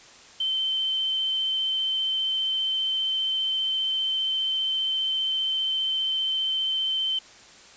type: tone with vibrato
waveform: sine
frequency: 3090 Hz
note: G7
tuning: 26 cents flat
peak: -23 dBFS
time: 0.4-7.19 s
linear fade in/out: 5 ms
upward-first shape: triangle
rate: 15 Hz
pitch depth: 14 cents each way
effects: white hiss -49 dBFS RMS until 7.76 s + resampled to 16000 Hz